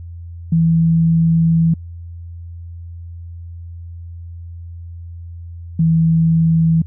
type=tone pair in turn; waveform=sine; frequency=164.5 / 163.18 Hz; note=E3 / E3; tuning=-3 / -17 cents; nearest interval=unison; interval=14 cents; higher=first; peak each=-10 dBFS; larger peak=neither; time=0.52-1.74 / 5.79-6.82 s; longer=first; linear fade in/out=5 ms; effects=added 85 Hz sine -29 dBFS peak until 6.86 s